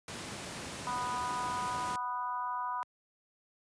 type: noise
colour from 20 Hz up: pink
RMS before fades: -41 dBFS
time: 0.08-1.96 s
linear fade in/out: 2 ms
type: harmonic tone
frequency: 246.9 Hz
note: B3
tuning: in tune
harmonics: 3 / 4 / 5 / 6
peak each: -44 / -34 / -40 / -47 dBFS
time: 0.87-2.83 s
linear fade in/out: 0 ms
effects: high-pass 100 Hz 12 dB/octave + resampled to 22050 Hz